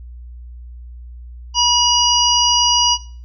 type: harmonic tone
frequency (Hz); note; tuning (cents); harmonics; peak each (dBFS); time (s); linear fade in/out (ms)
966; B5; -39; 1 / 3 / 5 / 6; -17 / -17 / -17 / -17; 1.54-2.98; 50
effects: noise-tail reverb RT60 0.4 s tail -17 dB re dry + added 60 Hz sine -32 dBFS peak until 3.24 s